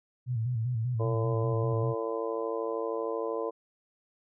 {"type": "tone with vibrato", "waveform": "sine", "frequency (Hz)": 118.1, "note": "A#2", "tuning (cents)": 23, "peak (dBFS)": -27, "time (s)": [0.26, 1.95], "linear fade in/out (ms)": 50, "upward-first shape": "square", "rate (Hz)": 5.1, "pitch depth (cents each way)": 94}
{"type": "harmonic tone", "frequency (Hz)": 112.9, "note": "A2", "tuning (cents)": 45, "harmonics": [3, 4, 5, 6, 7, 8, 9], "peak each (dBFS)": [-38, -32, -36, -42, -49, -49, -39], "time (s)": [0.99, 3.51], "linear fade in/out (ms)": 20}
{"effects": []}